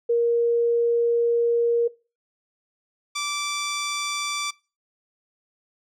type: tone pair in turn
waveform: sine / 10% pulse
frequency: 470 / 1167 Hz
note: A#4 / D6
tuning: +14 / -11 cents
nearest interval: octave + major third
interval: 1575 cents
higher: second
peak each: -17 dBFS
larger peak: neither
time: 0.09-1.88 / 3.15-4.51 s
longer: first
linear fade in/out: 10 ms
effects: noise-tail reverb RT60 0.3 s tail -21 dB re dry + low-pass 10000 Hz 12 dB/octave